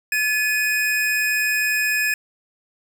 square tone pair together, 1718.7 / 2489 Hz, A6 / D#7, -41 / 0 cents, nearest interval tritone, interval 641 cents, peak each -22 dBFS, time 0.12-2.14 s, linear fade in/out 2 ms, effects none

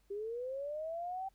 sine linear sweep, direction up, 392 to 780 Hz, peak -37 dBFS, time 0.1-1.29 s, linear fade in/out 10 ms, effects added 50 Hz sine -70 dBFS peak until 1.34 s + pink hiss -75 dBFS RMS until 1.34 s

